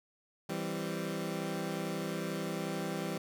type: chord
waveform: 20% pulse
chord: C major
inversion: first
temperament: equal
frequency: 164.81 / 196 / 261.6 Hz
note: E3 / G3 / C4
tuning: 0 / 0 / 0 cents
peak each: -33 / -33 / -38 dBFS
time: 0.49-3.18 s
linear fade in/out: 5 ms
effects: none